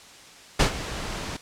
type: noise with ADSR envelope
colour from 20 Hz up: pink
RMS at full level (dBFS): -17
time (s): 0.59-1.37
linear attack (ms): 12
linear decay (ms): 99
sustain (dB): -15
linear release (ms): 8
effects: white hiss -47 dBFS RMS until 1.41 s + low-pass 7000 Hz 12 dB/octave